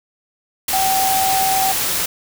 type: tone in noise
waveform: sine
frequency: 767 Hz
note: G5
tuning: 38 cents flat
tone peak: -16 dBFS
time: 0.73-1.72 s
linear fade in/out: 5 ms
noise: white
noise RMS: -20 dBFS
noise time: 0.68-2.06 s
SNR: +1 dB
effects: none